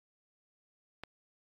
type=click; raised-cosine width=0.3 ms; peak=-25 dBFS; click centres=1.036 s; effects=AAC 48 kbps